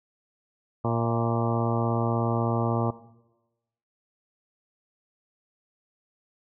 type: harmonic tone with a mistuned harmonic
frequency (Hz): 116.54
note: A#2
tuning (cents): 0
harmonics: 1 / 2 / 3 / 4 / 5 / 6 / 7 / 8 / 9 / 10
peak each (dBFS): -27 / -30 / -32 / -33 / -34 / -35 / -35 / -36 / -37 / -37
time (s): 0.84-2.91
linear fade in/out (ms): 10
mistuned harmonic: 6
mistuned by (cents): -43
effects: noise-tail reverb RT60 1.0 s tail -17 dB re dry